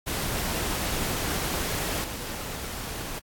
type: noise with level steps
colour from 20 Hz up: pink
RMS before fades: -29 / -35 dBFS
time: 0.06-3.2 s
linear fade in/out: 20 ms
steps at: 2.04 s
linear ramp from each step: 2 ms
effects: AAC 64 kbps